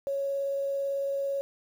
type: tone with vibrato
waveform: sine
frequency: 554 Hz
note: C#5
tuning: 1 cent flat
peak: -27 dBFS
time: 0.07-1.41 s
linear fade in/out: 0 ms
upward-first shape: triangle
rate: 18 Hz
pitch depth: 9 cents each way
effects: 9-bit